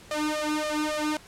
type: tone with flanger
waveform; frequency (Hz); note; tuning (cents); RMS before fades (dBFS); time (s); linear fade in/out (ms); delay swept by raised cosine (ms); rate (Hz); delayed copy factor
sawtooth; 303.8; D#4; -41; -28; 0.11-1.17; 2; 1.6 to 2.54; 3.6; +0.9
effects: pink hiss -50 dBFS RMS until 1.27 s + low-pass 10000 Hz 12 dB/octave